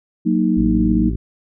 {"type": "chord", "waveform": "sine", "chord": "D# minor", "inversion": "first", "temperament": "equal", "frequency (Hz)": [185, 233.1, 311.1], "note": ["F#3", "A#3", "D#4"], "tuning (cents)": [0, 0, 0], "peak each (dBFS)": -18, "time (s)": [0.25, 1.11], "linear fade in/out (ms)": 20}
{"type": "harmonic tone", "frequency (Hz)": 55, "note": "A1", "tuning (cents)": 0, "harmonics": [1, 2, 3, 4, 5, 6, 7], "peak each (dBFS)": [-21, -27, -31, -33, -35, -37, -38], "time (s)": [0.57, 1.16], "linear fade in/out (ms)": 5}
{"effects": []}